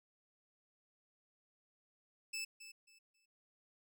20% pulse tone with echo, 2629 Hz, E7, 5 cents flat, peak -35 dBFS, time 2.33-2.45 s, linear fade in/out 10 ms, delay 270 ms, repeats 3, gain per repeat -12 dB, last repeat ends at 3.26 s, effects none

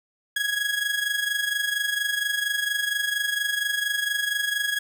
30% pulse tone with amplitude modulation, 1661.2 Hz, G#6, in tune, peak -18 dBFS, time 0.36-4.79 s, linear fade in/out 5 ms, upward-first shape sine, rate 24.3 Hz, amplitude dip 65%, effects none

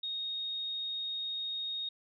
sine tone, 3727 Hz, A#7, 1 cent flat, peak -34 dBFS, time 0.03-1.89 s, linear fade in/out 5 ms, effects none

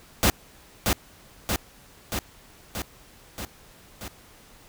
pink noise with echo, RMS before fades -19 dBFS, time 0.23-0.3 s, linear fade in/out 0 ms, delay 630 ms, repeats 6, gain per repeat -3 dB, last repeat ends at 4.08 s, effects pink hiss -52 dBFS RMS until 4.68 s

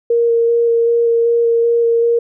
sine tone with vibrato, 466.2 Hz, A#4, in tune, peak -10 dBFS, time 0.1-2.19 s, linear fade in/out 5 ms, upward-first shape square, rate 2.6 Hz, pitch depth 9 cents each way, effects none

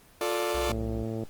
sawtooth chord, D minor, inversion first, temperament just, 352.4 / 440.5 / 587.3 Hz, F4 / A4 / D5, +16 / +2 / 0 cents, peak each -27 dBFS, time 0.21-0.72 s, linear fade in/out 2 ms
triangle tone, 62.1 Hz, B1, 10 cents sharp, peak -31 dBFS, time 0.54-1.04 s, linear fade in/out 10 ms
click train, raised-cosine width 2 ms, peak -21 dBFS, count 61, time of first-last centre 0.7-1.236 s, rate 112 Hz
effects pink hiss -56 dBFS RMS until 1.29 s + Opus 24 kbps

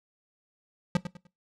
square tone with echo, 176.8 Hz, F3, 22 cents sharp, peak -21 dBFS, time 0.95-0.97 s, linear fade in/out 2 ms, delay 100 ms, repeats 3, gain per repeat -11 dB, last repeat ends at 1.27 s, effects noise-tail reverb RT60 0.2 s tail -18 dB re dry + low-pass 7000 Hz 12 dB/octave

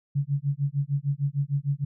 sine tone with tremolo, 141.3 Hz, C#3, 34 cents sharp, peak -20 dBFS, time 0.15-1.85 s, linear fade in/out 10 ms, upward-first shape sine, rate 6.6 Hz, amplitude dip 100%, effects none

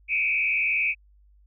sine tone with frequency modulation, 2423 Hz, D#7, 47 cents flat, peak -21 dBFS, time 0.08-0.95 s, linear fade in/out 50 ms, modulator 78.7 Hz, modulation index 2.2, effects added 50 Hz sine -54 dBFS peak until 1.46 s

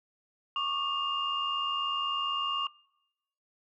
sine tone cluster, 1109 / 1189 / 2816 Hz, C#6 / D6 / F7, 0 / +21 / +14 cents, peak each -32 / -34 / -31 dBFS, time 0.56-2.67 s, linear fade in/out 2 ms, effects noise-tail reverb RT60 0.9 s tail -26 dB re dry + tanh soft clip ceiling -19 dBFS

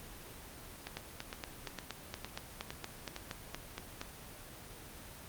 two click trains, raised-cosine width 0.2 ms, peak -21 / -22 dBFS, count 14 / 6, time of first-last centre 0.97-4.014 / 0.87-3.164 s, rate 4.27 / 2.18 Hz, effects pink hiss -50 dBFS RMS until 5.28 s + Opus 24 kbps

